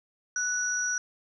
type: tone pair together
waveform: sine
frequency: 1480 / 5822 Hz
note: F#6 / F#8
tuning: 0 / -29 cents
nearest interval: 2 octaves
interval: 2371 cents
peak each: -29 / -29 dBFS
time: 0.36-0.98 s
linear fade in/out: 2 ms
effects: none